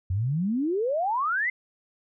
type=exponential sweep; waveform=sine; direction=up; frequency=87 to 2103 Hz; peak=-23 dBFS; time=0.1-1.5 s; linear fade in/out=5 ms; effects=none